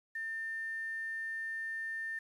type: tone with quantisation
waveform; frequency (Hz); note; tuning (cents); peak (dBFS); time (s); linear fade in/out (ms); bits
sine; 1800; A6; +39; -36; 0.15-2.19; 5; 10
effects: resampled to 32000 Hz